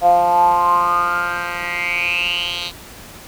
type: tone with band-pass filter sweep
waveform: 10% pulse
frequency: 174.61 Hz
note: F3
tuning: in tune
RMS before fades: -17 dBFS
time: 0.01-2.72 s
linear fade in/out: 50 ms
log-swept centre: 670 to 3700 Hz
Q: 9.2
effects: pink hiss -38 dBFS RMS until 3.27 s